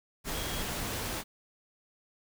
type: tone in noise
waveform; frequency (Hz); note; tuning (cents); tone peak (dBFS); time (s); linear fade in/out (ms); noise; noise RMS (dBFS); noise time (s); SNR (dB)
sine; 3285; G#7; -20; -43; 0.31-0.66; 50; pink; -35; 0.24-1.24; -11
effects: none